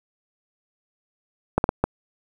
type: clicks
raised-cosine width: 1 ms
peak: -4 dBFS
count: 4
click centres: 1.58 / 1.641 / 1.691 / 1.84 s
effects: 7-bit